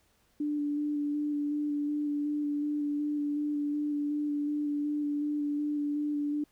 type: tone with vibrato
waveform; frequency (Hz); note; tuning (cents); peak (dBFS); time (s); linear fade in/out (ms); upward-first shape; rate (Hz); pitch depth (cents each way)
sine; 293.7; D4; 0; -28; 0.4-6.44; 5; square; 2.7; 13
effects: pink hiss -69 dBFS RMS until 6.51 s